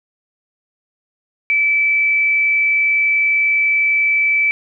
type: tone with frequency modulation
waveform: sine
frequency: 2311 Hz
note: D7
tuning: 28 cents flat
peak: -12 dBFS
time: 1.5-4.51 s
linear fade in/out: 0 ms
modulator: 71.7 Hz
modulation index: 0.32
effects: none